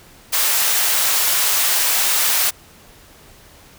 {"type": "high-pass noise", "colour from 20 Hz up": "white", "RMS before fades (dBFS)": -17, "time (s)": [0.32, 2.51], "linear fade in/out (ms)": 20, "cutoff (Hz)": 650, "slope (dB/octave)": 12, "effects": ["pink hiss -46 dBFS RMS until 3.78 s"]}